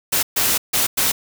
white noise bursts at uneven times, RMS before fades -18 dBFS, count 4, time 0.12-0.23 / 0.36-0.58 / 0.73-0.87 / 0.97-1.12 s, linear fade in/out 10 ms, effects none

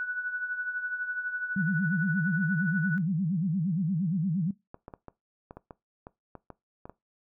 sine tone with tremolo, 1480 Hz, F#6, in tune, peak -27 dBFS, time 0-2.98 s, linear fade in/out 0 ms, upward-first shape triangle, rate 12 Hz, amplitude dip 70%
sine tone with vibrato, 174.61 Hz, F3, in tune, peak -25 dBFS, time 1.56-4.51 s, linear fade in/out 5 ms, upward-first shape sine, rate 8.6 Hz, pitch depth 240 cents each way
clicks, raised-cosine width 1 ms, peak -28 dBFS, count 12, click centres 4.744 / 4.881 / 4.938 / 5.083 / 5.509 / 5.57 / 5.708 / 6.069 / 6.353 / 6.503 / 6.855 / 6.896 s
effects noise-tail reverb RT60 0.2 s tail -20 dB re dry

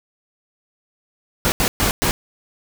pink noise bursts at uneven times, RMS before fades -18 dBFS, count 4, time 1.45-1.52 / 1.6-1.68 / 1.8-1.91 / 2.02-2.11 s, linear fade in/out 0 ms, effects none

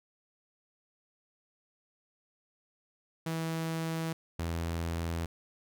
sawtooth tone pair in turn, 162.8 / 83.54 Hz, E3 / E2, -21 / +24 cents, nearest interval octave, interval 1155 cents, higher first, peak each -28 dBFS, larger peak neither, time 3.26-4.13 / 4.39-5.26 s, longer neither, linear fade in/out 5 ms, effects none

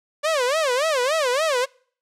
sawtooth tone with vibrato, 563 Hz, C#5, 27 cents sharp, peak -15 dBFS, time 0.23-1.66 s, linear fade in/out 20 ms, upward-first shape sine, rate 3.5 Hz, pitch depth 250 cents each way, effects noise-tail reverb RT60 0.5 s tail -26 dB re dry + low-pass 9000 Hz 12 dB/octave

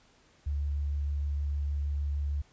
sine tone with vibrato, 72 Hz, D2, 34 cents flat, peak -28 dBFS, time 0.46-2.42 s, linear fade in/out 10 ms, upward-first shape sine, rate 6.5 Hz, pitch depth 10 cents each way, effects pink hiss -63 dBFS RMS until 2.52 s + resampled to 16000 Hz

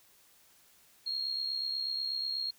sine tone with amplitude modulation, 4260 Hz, C8, 30 cents sharp, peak -29 dBFS, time 1.06-2.51 s, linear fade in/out 10 ms, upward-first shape sine, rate 68.2 Hz, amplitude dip 60%, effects white hiss -63 dBFS RMS until 2.58 s

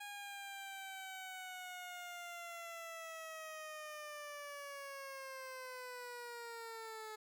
15% pulse linear sweep, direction down, 821 to 430 Hz, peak -40 dBFS, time 0-7.16 s, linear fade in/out 10 ms, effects none

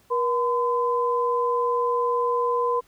sine tone pair together, 480 / 1017.7 Hz, B4 / C6, -49 / -48 cents, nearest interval octave + minor second, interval 1301 cents, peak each -23 dBFS, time 0.1-2.81 s, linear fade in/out 20 ms, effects pink hiss -60 dBFS RMS until 2.87 s

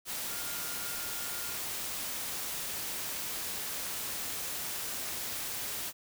sine tone in noise, 1412 Hz, F6, 19 cents sharp, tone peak -47 dBFS, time 0.27-1.58 s, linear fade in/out 50 ms, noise white, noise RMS -37 dBFS, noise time 0.05-5.93 s, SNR -13 dB, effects none

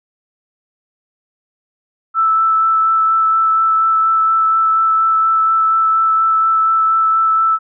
sine tone with vibrato, 1318.5 Hz, E6, in tune, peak -10 dBFS, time 2.14-7.59 s, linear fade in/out 50 ms, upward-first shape sine, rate 4.2 Hz, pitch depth 9 cents each way, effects none

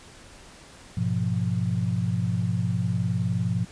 sine chord, F diminished, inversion first, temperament equal, 103.83 / 123.47 / 174.61 Hz, Ab2 / Cb3 / F3, 0 / 0 / 0 cents, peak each -27 dBFS, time 0.97-3.65 s, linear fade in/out 5 ms, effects pink hiss -48 dBFS RMS until 3.71 s + resampled to 22050 Hz

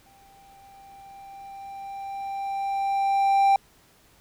triangle tone with exponential growth, 788 Hz, G5, 9 cents sharp, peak -13 dBFS, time 0.06-3.56 s, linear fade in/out 2 ms, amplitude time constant 760 ms, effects pink hiss -58 dBFS RMS until 4.2 s

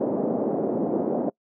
pink band-pass noise, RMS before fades -25 dBFS, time 0-1.3 s, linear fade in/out 10 ms, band 220 to 620 Hz, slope 24 dB/octave, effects noise-tail reverb RT60 0.1 s tail -25 dB re dry

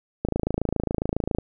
click train, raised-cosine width 2 ms, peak -10 dBFS, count 32, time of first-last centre 0.25-1.386 s, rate 27.3 Hz, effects none

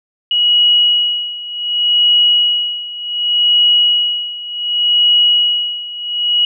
sine tone with tremolo, 2910 Hz, F#7, 29 cents flat, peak -7 dBFS, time 0.31-6.45 s, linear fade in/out 2 ms, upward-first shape sine, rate 0.67 Hz, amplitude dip 85%, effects none

